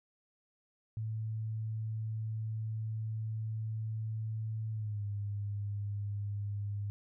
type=tone with pitch glide; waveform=sine; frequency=110 to 102.04 Hz; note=A2 to G#2; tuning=0 to -30 cents; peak=-34 dBFS; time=0.97-6.9 s; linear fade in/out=0 ms; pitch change=-130 cents; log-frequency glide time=4.72-5.04 s; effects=none